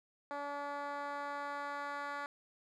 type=tone with band-pass filter sweep; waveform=10% pulse; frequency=286.4 Hz; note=D4; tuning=43 cents flat; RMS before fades=-41 dBFS; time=0.31-2.26 s; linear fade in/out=0 ms; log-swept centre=770 to 1300 Hz; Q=1.1; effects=none